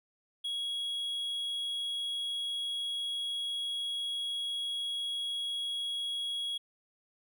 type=tone; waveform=triangle; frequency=3322 Hz; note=G#7; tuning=in tune; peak=-31 dBFS; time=0.44-6.58 s; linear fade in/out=10 ms; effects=none